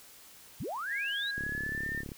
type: linear sweep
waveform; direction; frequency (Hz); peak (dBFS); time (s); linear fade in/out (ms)
sine; up; 73.2 to 4070; -34; 0.6-1.31; 5
type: tone with pitch glide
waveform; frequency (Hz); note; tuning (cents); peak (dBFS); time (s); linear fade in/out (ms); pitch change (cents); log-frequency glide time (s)
sine; 1635 to 1803.7; G#6 to A6; -28 to +42; -33; 0.87-2.04; 50; +170; 1.32-1.88
type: click train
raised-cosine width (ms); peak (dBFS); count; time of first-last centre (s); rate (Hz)
3; -28; 27; 1.38-2.119; 35.2
effects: white hiss -54 dBFS RMS until 2.17 s